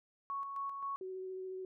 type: tone with tremolo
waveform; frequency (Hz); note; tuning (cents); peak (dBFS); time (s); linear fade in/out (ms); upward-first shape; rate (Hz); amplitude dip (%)
sine; 1108.7; C#6; 0; -36; 0.3-0.96; 0; square; 3.8; 40
type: tone with vibrato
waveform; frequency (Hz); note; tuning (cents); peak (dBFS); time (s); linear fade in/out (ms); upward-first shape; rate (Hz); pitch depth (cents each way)
sine; 374.8; F#4; +22; -40; 1.01-1.65; 2; sine; 14; 12
effects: none